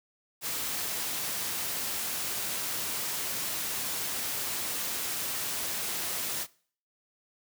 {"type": "noise", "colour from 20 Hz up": "white", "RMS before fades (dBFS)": -33, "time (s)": [0.41, 6.47], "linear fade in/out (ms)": 50, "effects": ["noise-tail reverb RT60 0.5 s tail -22 dB re dry", "high-pass 80 Hz 12 dB/octave"]}